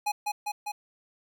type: tone with echo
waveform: square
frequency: 834 Hz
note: G#5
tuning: 7 cents sharp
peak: -26 dBFS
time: 0.06-0.12 s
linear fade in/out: 10 ms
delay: 200 ms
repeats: 3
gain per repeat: -2 dB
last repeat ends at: 0.72 s
effects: 11-bit